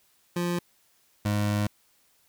25% pulse tone pair in turn, 174.61 / 103.82 Hz, F3 / G#2, 0 / 0 cents, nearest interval major sixth, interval 900 cents, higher first, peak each -22 / -20 dBFS, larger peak second, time 0.36-0.59 / 1.25-1.67 s, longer second, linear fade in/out 5 ms, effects white hiss -65 dBFS RMS until 2.28 s

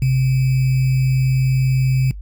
sine tone with sample-and-hold, 130.81 Hz, C3, in tune, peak -13 dBFS, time 0.02-2.11 s, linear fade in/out 2 ms, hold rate 2450 Hz, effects noise-tail reverb RT60 0.1 s tail -19 dB re dry + added 50 Hz sine -29 dBFS peak until 2.21 s

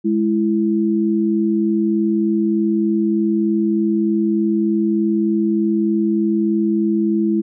sine tone pair together, 209 / 332.3 Hz, G#3 / E4, +11 / +14 cents, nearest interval minor sixth, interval 803 cents, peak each -17 dBFS, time 0.04-7.42 s, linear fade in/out 20 ms, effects none

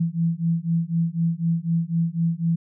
sine beating tone pair, 164.81 / 168.81 Hz, E3 / E3, 0 / +41 cents, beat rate 4 Hz, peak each -23 dBFS, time 0-2.56 s, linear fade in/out 10 ms, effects none

